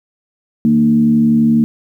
sine tone with frequency modulation, 228.7 Hz, A#3, 33 cents flat, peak -8 dBFS, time 0.65-1.64 s, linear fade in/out 0 ms, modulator 71.8 Hz, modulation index 0.58, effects 8-bit

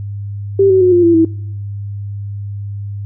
sine tone with pitch steps, 392 / 377.8 / 364.1 / 350.8 / 338.1 / 325.8 Hz, G4 / F#4 / F#4 / F4 / E4 / E4, 0 / +36 / -28 / +8 / +44 / -20 cents, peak -6 dBFS, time 0.59-1.25 s, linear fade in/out 5 ms, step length 110 ms, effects noise-tail reverb RT60 0.7 s tail -22 dB re dry + added 101 Hz sine -21 dBFS peak until 3.05 s

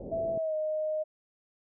white low-pass noise, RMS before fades -41 dBFS, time 0-0.38 s, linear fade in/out 2 ms, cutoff 620 Hz, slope 48 dB/octave
sine tone with pitch glide, 660 to 619.4 Hz, E5 to D#5, +2 to -8 cents, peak -28 dBFS, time 0.11-1.04 s, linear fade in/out 20 ms, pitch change -110 cents, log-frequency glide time 0.33-0.55 s
effects none

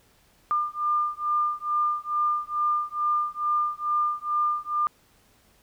sine beating tone pair, 1200 / 1202.3 Hz, D6 / D6, +37 / +40 cents, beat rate 2.3 Hz, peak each -26 dBFS, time 0.51-4.87 s, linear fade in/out 0 ms, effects pink hiss -61 dBFS RMS until 5.62 s

